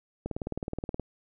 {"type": "click train", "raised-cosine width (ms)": 2, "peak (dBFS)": -19, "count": 15, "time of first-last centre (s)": [0.26, 0.997], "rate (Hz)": 19, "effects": []}